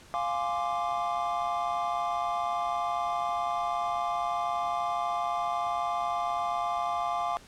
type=chord; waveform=triangle; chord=D half-diminished seventh; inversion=first; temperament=equal; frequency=698.5 / 830.6 / 1046.5 / 1174.7 Hz; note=F5 / Ab5 / C6 / D6; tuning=0 / 0 / 0 / 0 cents; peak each=-29 / -33 / -34 / -31 dBFS; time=0.14-7.37 s; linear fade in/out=0 ms; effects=pink hiss -53 dBFS RMS until 7.47 s + low-pass 9000 Hz 12 dB/octave